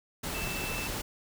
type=tone in noise; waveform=sine; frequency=2654 Hz; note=E7; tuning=11 cents sharp; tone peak=-37 dBFS; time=0.34-0.88 s; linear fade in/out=10 ms; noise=pink; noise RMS=-35 dBFS; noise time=0.23-1.02 s; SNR=-5 dB; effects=none